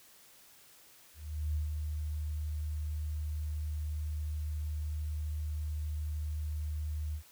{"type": "tone with ADSR envelope", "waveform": "sine", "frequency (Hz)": 76.1, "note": "D#2", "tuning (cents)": -38, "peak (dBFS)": -29, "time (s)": [1.14, 7.23], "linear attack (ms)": 410, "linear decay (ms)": 130, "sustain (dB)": -4, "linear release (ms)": 88, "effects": ["white hiss -59 dBFS RMS until 7.31 s"]}